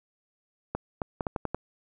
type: clicks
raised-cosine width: 1 ms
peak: -15 dBFS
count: 7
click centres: 0.75 / 1.018 / 1.208 / 1.268 / 1.362 / 1.453 / 1.546 s
effects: none